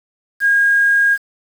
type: tone with quantisation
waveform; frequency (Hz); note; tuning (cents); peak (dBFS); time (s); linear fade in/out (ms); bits
sine; 1628; G#6; -35; -10; 0.4-1.18; 50; 6
effects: none